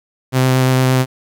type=tone with vibrato; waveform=sawtooth; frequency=129.5 Hz; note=C3; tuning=17 cents flat; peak=-7 dBFS; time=0.32-1.06 s; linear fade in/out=50 ms; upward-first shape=triangle; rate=8.6 Hz; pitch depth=13 cents each way; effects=8-bit